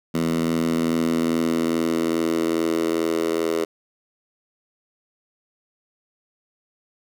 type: tone with high-pass filter sweep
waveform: 10% pulse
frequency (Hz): 82.41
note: E2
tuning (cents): 0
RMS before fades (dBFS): -22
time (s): 0.14-3.65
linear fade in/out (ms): 10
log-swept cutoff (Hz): 200 to 400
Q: 3
effects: none